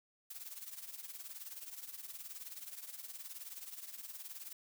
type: noise with tremolo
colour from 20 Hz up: blue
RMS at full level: -45 dBFS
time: 0.3-4.53 s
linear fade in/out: 5 ms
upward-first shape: triangle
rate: 19 Hz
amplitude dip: 80%
effects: none